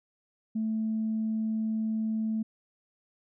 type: tone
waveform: sine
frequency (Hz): 220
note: A3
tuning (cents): 0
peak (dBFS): -26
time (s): 0.55-2.43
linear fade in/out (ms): 10
effects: tanh soft clip ceiling -22 dBFS